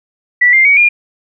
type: tone with pitch steps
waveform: sine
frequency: 1961 / 2102 / 2253 / 2414 Hz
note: B6 / C7 / C#7 / D7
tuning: -13 / +7 / +28 / +47 cents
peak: -5 dBFS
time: 0.41-0.89 s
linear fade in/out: 10 ms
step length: 120 ms
effects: none